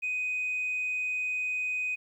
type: tone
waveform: sine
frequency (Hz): 2500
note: D#7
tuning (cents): +8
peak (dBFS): -27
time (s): 0.02-1.96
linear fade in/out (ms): 20
effects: tanh soft clip ceiling -25 dBFS + 11-bit